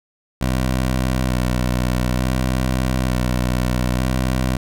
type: tone with vibrato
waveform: 15% pulse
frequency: 62.9 Hz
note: B1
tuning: 32 cents sharp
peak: -11 dBFS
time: 0.41-4.57 s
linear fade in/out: 5 ms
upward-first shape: square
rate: 0.56 Hz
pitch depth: 25 cents each way
effects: none